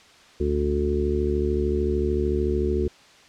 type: harmonic tone with a mistuned harmonic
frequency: 73.42 Hz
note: D2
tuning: in tune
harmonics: 1 / 2 / 3 / 4 / 5 / 6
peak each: -25 / -36 / -30 / -34 / -24 / -30 dBFS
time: 0.4-2.88 s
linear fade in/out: 5 ms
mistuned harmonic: 1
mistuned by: -25 cents
effects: white hiss -51 dBFS RMS until 3.28 s + low-pass 5000 Hz 12 dB/octave